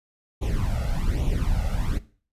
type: noise with flanger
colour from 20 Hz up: brown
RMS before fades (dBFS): -24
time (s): 0.41-1.99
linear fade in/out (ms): 20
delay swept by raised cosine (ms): 0.3 to 1.5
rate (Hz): 1.2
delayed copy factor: +0.8
effects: noise-tail reverb RT60 0.4 s tail -17 dB re dry + resampled to 32000 Hz